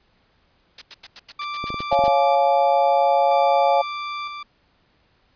blue noise bursts, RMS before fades -29 dBFS, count 11, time 0.78-2.077 s, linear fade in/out 5 ms, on 37 ms, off 89 ms
sawtooth tone with tremolo, 1174.7 Hz, D6, in tune, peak -23 dBFS, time 1.39-4.43 s, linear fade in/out 5 ms, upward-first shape square, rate 0.52 Hz, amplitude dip 40%
clicks, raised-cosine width 2 ms, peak -18 dBFS, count 8, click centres 1.641 / 1.704 / 1.743 / 1.805 / 1.927 / 1.991 / 2.039 / 2.08 s
sine chord, Db major, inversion none, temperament equal with one note detuned, 554.4 / 698.5 / 850 Hz, Db5 / F5 / Ab5, 0 / 0 / +40 cents, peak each -19 dBFS, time 1.91-3.82 s, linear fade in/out 10 ms
effects pink hiss -62 dBFS RMS until 5.35 s + resampled to 11025 Hz

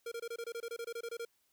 square tone bursts, 466.2 Hz, A#4, in tune, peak -39 dBFS, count 15, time 0.06-1.251 s, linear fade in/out 5 ms, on 57 ms, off 24 ms, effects white hiss -75 dBFS RMS until 1.52 s

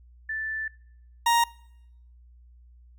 sine / 40% pulse tone pair in turn, 1760 / 936.1 Hz, A6 / A#5, 0 / +7 cents, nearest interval major seventh, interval 1093 cents, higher first, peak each -28 / -18 dBFS, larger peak second, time 0.29-0.68 / 1.26-1.44 s, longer first, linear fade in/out 5 ms, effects noise-tail reverb RT60 0.8 s tail -24 dB re dry + added 60 Hz sine -50 dBFS peak until 2.98 s

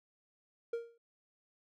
triangle tone with exponential decay, 466.2 Hz, A#4, in tune, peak -29 dBFS, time 0.73-0.98 s, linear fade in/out 5 ms, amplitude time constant 54 ms, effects none

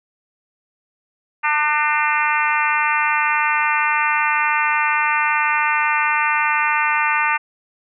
harmonic tone with a mistuned harmonic, 299.7 Hz, D4, 35 cents sharp, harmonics 3 / 4 / 5 / 6 / 7 / 8 / 9, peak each -21 / -22 / -23 / -24 / -24 / -25 / -26 dBFS, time 1.43-7.38 s, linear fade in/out 20 ms, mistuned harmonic 6, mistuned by +21 cents, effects none

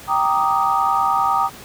sine chord, Eb major seventh, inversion first, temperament equal, 784 / 932.3 / 1174.7 / 1244.5 Hz, G5 / Bb5 / D6 / Eb6, 0 / 0 / 0 / 0 cents, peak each -20 / -21 / -24 / -19 dBFS, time 0.07-1.5 s, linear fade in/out 50 ms, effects pink hiss -39 dBFS RMS until 1.64 s + high-pass 60 Hz 12 dB/octave

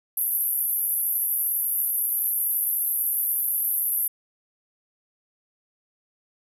white band-pass noise, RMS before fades -25 dBFS, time 0.17-4.08 s, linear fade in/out 5 ms, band 11000 to 13000 Hz, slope 96 dB/octave, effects none

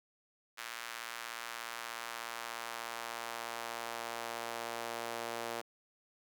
sawtooth tone with high-pass filter sweep, 116.7 Hz, A#2, 2 cents sharp, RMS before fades -42 dBFS, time 0.57-5.62 s, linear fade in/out 20 ms, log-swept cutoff 1500 to 530 Hz, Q 1.1, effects none

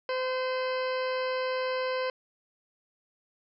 harmonic tone, 514 Hz, C5, 31 cents flat, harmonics 1 / 2 / 3 / 4 / 5 / 6 / 8 / 9 / 10, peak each -29 / -35 / -39 / -41 / -43 / -45 / -47 / -48 / -49 dBFS, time 0.09-2.1 s, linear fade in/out 2 ms, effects none

